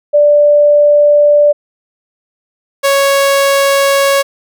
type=tone pair in turn; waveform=sine / sawtooth; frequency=587.3 / 554.3 Hz; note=D5 / C#5; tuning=0 / 0 cents; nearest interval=minor second; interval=100 cents; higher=first; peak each=-4 dBFS; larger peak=neither; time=0.13-1.53 / 2.83-4.23 s; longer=neither; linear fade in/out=20 ms; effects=none